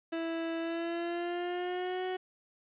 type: tone with pitch glide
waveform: 30% pulse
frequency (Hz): 329.6 to 370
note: E4 to F#4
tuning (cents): 0 to 0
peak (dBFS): -30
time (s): 0.12-2.17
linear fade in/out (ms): 10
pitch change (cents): +200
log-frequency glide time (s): 0.59-2.05
effects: resampled to 8000 Hz + 10-bit